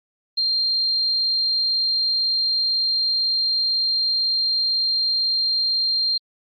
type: tone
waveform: sine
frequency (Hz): 4186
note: C8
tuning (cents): 0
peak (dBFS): -18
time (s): 0.37-6.18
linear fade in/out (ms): 10
effects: Opus 48 kbps